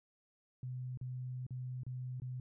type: tone with dropouts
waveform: sine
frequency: 126.7 Hz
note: B2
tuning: 45 cents sharp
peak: -39 dBFS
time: 0.63-2.4 s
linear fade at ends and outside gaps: 2 ms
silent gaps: 0.974-1.012 / 1.466-1.507 / 1.834-1.865 / 2.2-2.219 s
effects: none